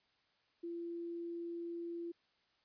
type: tone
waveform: sine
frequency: 340.5 Hz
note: F4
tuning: 44 cents flat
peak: -40 dBFS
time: 0.63-2.12 s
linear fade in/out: 10 ms
effects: white hiss -75 dBFS RMS until 2.64 s + resampled to 11025 Hz